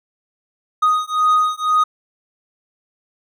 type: beating tone pair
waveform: triangle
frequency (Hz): 1244.5 / 1246.5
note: D#6 / D#6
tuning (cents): 0 / +3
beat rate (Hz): 2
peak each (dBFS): -15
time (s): 0.82-1.84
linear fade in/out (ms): 10
effects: none